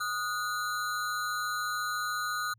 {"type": "ring-modulated tone", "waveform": "square", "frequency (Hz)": 1350, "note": "E6", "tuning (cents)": 41, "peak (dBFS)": -28, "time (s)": [0, 2.54], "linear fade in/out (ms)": 10, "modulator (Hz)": 107, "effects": ["added 113 Hz sine -61 dBFS peak until 2.58 s"]}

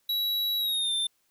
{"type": "tone with pitch glide", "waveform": "square", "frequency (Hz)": [3900, 3576], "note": ["B7", "A7"], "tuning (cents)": [-23, 27], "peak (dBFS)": -26, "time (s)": [0.09, 1.07], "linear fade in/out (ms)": 5, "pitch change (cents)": -150, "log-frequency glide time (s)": [0.58, 0.93], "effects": ["white hiss -71 dBFS RMS until 1.3 s"]}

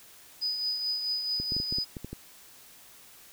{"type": "tone with tremolo", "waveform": "sine", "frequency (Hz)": 4978, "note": "D#8", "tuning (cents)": 0, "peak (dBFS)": -26, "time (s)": [0.41, 1.85], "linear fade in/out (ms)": 20, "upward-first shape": "triangle", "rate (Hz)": 4.6, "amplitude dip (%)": 50}
{"type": "clicks", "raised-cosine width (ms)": 3, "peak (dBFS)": -24, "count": 9, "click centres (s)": [1.4, 1.521, 1.566, 1.601, 1.725, 1.785, 1.968, 2.046, 2.13]}
{"effects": ["white hiss -53 dBFS RMS until 3.32 s"]}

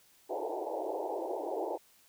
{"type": "band-pass noise", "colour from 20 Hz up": "pink", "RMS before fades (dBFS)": -36, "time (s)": [0.29, 1.78], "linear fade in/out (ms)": 20, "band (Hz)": [320, 910], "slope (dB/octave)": 96, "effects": ["white hiss -64 dBFS RMS until 2.08 s"]}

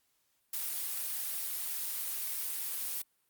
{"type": "noise", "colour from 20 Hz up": "blue", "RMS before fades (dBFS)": -36, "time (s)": [0.53, 3.02], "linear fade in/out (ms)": 5, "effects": ["white hiss -75 dBFS RMS until 3.29 s", "Opus 48 kbps"]}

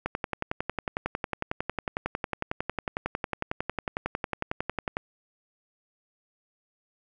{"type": "click train", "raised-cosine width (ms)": 0.5, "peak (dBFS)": -13, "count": 55, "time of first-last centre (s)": [0.06, 4.969], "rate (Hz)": 11, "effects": []}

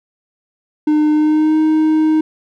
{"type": "tone with pitch glide", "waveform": "triangle", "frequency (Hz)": [303.2, 312.3], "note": ["D#4", "D#4"], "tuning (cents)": [-45, 7], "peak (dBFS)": -8, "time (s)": [0.87, 2.21], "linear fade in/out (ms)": 5, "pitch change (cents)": 52, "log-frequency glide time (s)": [1.12, 1.58], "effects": []}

